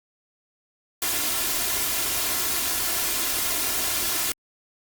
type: noise with comb filter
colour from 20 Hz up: white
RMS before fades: -25 dBFS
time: 1.02-4.32 s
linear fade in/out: 2 ms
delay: 2.9 ms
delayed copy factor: +0.55
effects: Opus 48 kbps